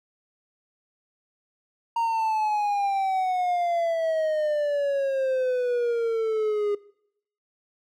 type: exponential sweep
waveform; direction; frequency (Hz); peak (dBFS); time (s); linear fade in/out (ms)
triangle; down; 931 to 408.3; -20; 1.96-6.75; 5
effects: noise-tail reverb RT60 0.7 s tail -21 dB re dry